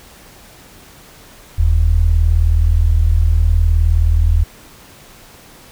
sine tone pair together, 40.64 / 80 Hz, E1 / D#2, -24 / +49 cents, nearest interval octave, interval 1173 cents, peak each -12 dBFS, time 1.58-4.44 s, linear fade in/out 10 ms, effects pink hiss -42 dBFS RMS until 5.71 s

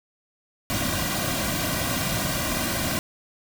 pink noise with comb filter, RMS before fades -26 dBFS, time 0.7-2.99 s, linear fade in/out 0 ms, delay 2.3 ms, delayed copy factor -0.75, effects none

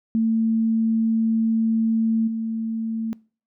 sine tone with level steps, 224.4 Hz, A3, 34 cents sharp, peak -17 / -23 dBFS, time 0.15-3.13 s, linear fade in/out 0 ms, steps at 2.27 s, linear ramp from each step 10 ms, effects noise-tail reverb RT60 0.4 s tail -24 dB re dry

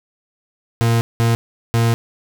40% pulse tone bursts at uneven times, 115.8 Hz, A#2, 11 cents flat, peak -12 dBFS, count 3, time 0.81-1.01 / 1.2-1.35 / 1.74-1.94 s, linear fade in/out 0 ms, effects none

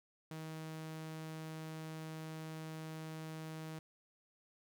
sawtooth tone, 158.5 Hz, D#3, 32 cents sharp, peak -40 dBFS, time 0.31-3.79 s, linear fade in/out 2 ms, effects none

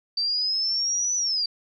sine linear two-way sweep, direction up then down, 4622 to 6000 to 4622 Hz, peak -22 dBFS, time 0.17-1.46 s, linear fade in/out 5 ms, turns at 1.15 s, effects none

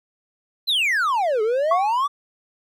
triangle exponential two-way sweep, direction down then up, 4186 to 417.3 to 1182 Hz, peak -16 dBFS, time 0.67-2.08 s, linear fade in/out 20 ms, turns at 1.42 s
sine tone with exponential decay, 1108.7 Hz, C#6, in tune, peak -14 dBFS, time 1.71-2.02 s, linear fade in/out 5 ms, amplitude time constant 66 ms
effects none

